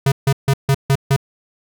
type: tone bursts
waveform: square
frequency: 137 Hz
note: C#3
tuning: 20 cents flat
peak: -12 dBFS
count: 6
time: 0.06-1.164 s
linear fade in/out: 5 ms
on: 59 ms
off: 150 ms
effects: none